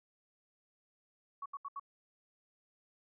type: tone bursts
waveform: sine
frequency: 1119 Hz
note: C#6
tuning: 16 cents sharp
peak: -39 dBFS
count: 4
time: 1.42-1.797 s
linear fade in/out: 5 ms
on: 38 ms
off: 75 ms
effects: none